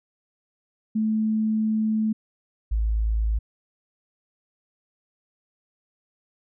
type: tone pair in turn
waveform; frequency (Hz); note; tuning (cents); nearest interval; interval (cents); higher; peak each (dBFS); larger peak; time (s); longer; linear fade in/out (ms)
sine; 217.8 / 54.45; A3 / A1; -17 / -17; 2 octaves; 2400; first; -20; neither; 0.95-2.13 / 2.71-3.39; first; 10
effects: none